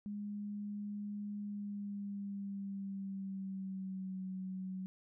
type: tone with pitch glide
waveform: sine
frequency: 205.8 to 187.63 Hz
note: G#3 to F#3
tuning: -16 to +24 cents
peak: -39 dBFS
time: 0.06-4.86 s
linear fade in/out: 0 ms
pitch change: -160 cents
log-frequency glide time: 1.39-4.23 s
effects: none